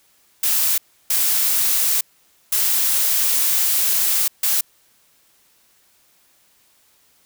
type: noise bursts at uneven times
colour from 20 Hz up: blue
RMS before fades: -18 dBFS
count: 4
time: 0.43-0.78 / 1.1-2.01 / 2.52-4.28 / 4.43-4.61 s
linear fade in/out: 5 ms
effects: white hiss -58 dBFS RMS until 7.25 s